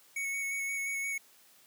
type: tone with vibrato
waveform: square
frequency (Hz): 2217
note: C#7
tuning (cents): 0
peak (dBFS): -33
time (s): 0.16-1.18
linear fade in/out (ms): 5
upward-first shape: square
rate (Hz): 5.7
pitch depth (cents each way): 12
effects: white hiss -61 dBFS RMS until 1.66 s + high-pass 150 Hz 12 dB/octave